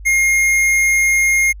sine tone with tanh clipping, 2135 Hz, C7, 34 cents sharp, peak -13 dBFS, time 0.05-1.53 s, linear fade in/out 20 ms, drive 16 dB, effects added 50 Hz sine -31 dBFS peak until 1.6 s

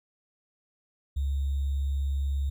sine tone with sample-and-hold, 69.3 Hz, C#2, in tune, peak -25 dBFS, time 1.16-2.5 s, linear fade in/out 10 ms, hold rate 3675 Hz, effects none

